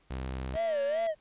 sawtooth tone, 65 Hz, C2, 11 cents flat, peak -30 dBFS, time 0.1-0.57 s, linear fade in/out 10 ms
triangle tone with vibrato, 613 Hz, D#5, 26 cents flat, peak -25 dBFS, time 0.53-1.15 s, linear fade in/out 50 ms, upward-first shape sine, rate 2.5 Hz, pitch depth 170 cents each way
click train, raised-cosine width 0.3 ms, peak -32 dBFS, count 118, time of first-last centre 0.56-1.066 s, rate 231 Hz
effects pink hiss -67 dBFS RMS until 1.2 s + resampled to 8000 Hz

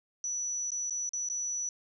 sine tone with dropouts, 5920 Hz, F#8, in tune, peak -31 dBFS, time 0.24-1.69 s, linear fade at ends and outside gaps 1 ms, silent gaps 0.705-0.718 / 0.898-0.907 / 1.092-1.134 / 1.288-1.299 s, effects none

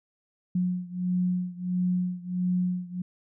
sine beating tone pair, 180 / 181.5 Hz, F#3 / F#3, -47 / -33 cents, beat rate 1.5 Hz, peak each -27 / -29 dBFS, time 0.55-3.02 s, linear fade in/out 5 ms, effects none

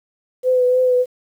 sine tone with vibrato, 504 Hz, B4, 35 cents sharp, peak -12 dBFS, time 0.43-1.06 s, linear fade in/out 50 ms, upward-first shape triangle, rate 3.3 Hz, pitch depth 29 cents each way, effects 8-bit

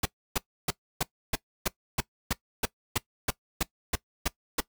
pink noise bursts, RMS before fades -26 dBFS, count 15, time 0.03-4.605 s, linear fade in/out 5 ms, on 25 ms, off 300 ms, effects noise-tail reverb RT60 0.1 s tail -20 dB re dry

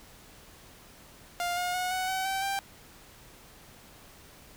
sawtooth tone with pitch steps, 702 / 715.5 / 729.3 / 743.3 / 757.6 / 772.2 / 787.1 Hz, F5 / F5 / F#5 / F#5 / F#5 / G5 / G5, +9 / +42 / -25 / +8 / +41 / -26 / +7 cents, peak -25 dBFS, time 1.4-2.59 s, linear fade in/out 0 ms, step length 170 ms, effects pink hiss -53 dBFS RMS until 4.56 s

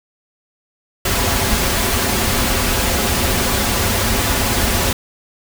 pink noise with comb filter, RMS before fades -17 dBFS, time 1.05-4.93 s, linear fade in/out 5 ms, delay 6.5 ms, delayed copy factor -0.55, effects none

